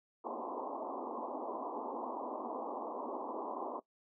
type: band-pass noise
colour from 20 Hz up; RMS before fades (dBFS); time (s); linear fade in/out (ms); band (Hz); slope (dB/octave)
white; -41; 0.24-3.8; 10; 230 to 1100; 96
effects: noise-tail reverb RT60 0.1 s tail -18 dB re dry